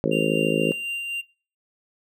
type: harmonic tone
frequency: 53.8 Hz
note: A1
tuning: 38 cents flat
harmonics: 3 / 4 / 5 / 6 / 7 / 8 / 9 / 10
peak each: -28 / -28 / -28 / -28 / -28 / -28 / -28 / -28 dBFS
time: 0.04-0.72 s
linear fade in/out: 0 ms
type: tone with tremolo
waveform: triangle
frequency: 2780 Hz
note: F7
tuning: 9 cents flat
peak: -23 dBFS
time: 0.11-1.22 s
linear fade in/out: 20 ms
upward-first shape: sine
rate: 4 Hz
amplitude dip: 30%
effects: noise-tail reverb RT60 0.4 s tail -24 dB re dry